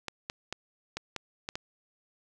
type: clicks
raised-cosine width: 0.2 ms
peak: -17 dBFS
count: 7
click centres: 0.083 / 0.299 / 0.526 / 0.97 / 1.163 / 1.489 / 1.555 s
effects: none